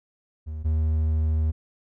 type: tone pair in turn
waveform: triangle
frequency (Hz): 77.6 / 78.32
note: D#2 / D#2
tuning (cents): -4 / +12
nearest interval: unison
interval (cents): 16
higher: second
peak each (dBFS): -28 / -18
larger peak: second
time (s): 0.46-0.64 / 0.64-1.52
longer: second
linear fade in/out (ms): 20
effects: none